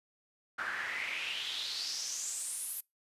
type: noise with band-pass filter sweep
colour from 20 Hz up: pink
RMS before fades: -38 dBFS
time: 0.58-2.81 s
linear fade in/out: 10 ms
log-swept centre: 1400 to 12000 Hz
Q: 4.8
effects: noise-tail reverb RT60 0.2 s tail -26 dB re dry + resampled to 32000 Hz